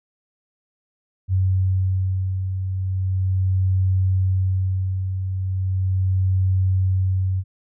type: beating tone pair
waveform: sine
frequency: 93.7 / 94.08 Hz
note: F#2 / F#2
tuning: +22 / +29 cents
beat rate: 0.38 Hz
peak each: -27 / -18 dBFS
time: 1.28-7.44 s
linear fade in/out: 50 ms
effects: none